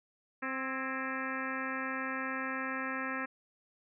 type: harmonic tone with a mistuned harmonic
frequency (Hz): 262.8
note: C4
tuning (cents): +8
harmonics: 1 / 2 / 3 / 4 / 5 / 6 / 7 / 8 / 9 / 10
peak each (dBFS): -40 / -44 / -48 / -43 / -41 / -41 / -41 / -48 / -46 / -50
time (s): 0.42-3.26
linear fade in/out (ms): 10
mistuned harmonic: 6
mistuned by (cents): +69
effects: none